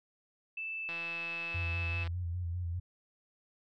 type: tone with pitch glide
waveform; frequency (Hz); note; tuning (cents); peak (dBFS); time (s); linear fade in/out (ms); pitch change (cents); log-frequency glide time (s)
sine; 2640 to 2611; E7 to E7; +2 to -17; -36; 0.57-2.04; 5; -19; 0.77-1.2
type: click train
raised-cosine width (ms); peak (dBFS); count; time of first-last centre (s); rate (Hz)
0.3; -29; 200; 0.89-2.075; 168
type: tone with vibrato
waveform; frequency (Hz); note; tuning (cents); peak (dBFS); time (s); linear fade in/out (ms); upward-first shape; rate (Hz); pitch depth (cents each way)
sine; 87.31; F2; 0; -33; 1.54-2.8; 10; square; 5; 45
effects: none